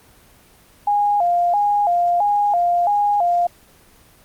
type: tone with vibrato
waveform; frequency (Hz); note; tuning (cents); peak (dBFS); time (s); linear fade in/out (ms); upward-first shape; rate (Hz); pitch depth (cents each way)
sine; 758; F#5; +42; -14; 0.87-3.47; 5; square; 1.5; 140
effects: pink hiss -50 dBFS RMS until 4.24 s + Opus 24 kbps